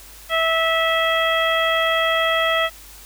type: harmonic tone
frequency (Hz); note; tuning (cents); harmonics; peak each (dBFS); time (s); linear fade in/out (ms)
653; E5; -17; 1 / 2 / 3 / 4 / 5; -21 / -22 / -22 / -28 / -24; 0.29-2.7; 50
effects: added 50 Hz sine -45 dBFS peak until 3.05 s + white hiss -43 dBFS RMS until 3.05 s